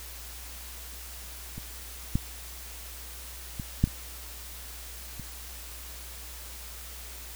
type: clicks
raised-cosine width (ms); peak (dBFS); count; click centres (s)
5; -25 / -12 / -21 / -8 / -29 / -26; 6; 1.58 / 2.155 / 3.598 / 3.84 / 3.875 / 5.197
effects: added 60 Hz sine -44 dBFS peak until 7.35 s + white hiss -44 dBFS RMS until 7.35 s